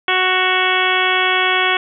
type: harmonic tone with a mistuned harmonic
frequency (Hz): 370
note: F#4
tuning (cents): 0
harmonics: 1 / 2 / 3 / 4 / 5 / 6 / 7 / 8 / 9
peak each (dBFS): -23 / -22 / -21 / -21 / -22 / -20 / -23 / -26 / -22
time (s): 0.08-1.77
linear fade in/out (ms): 2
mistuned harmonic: 7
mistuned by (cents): +39
effects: none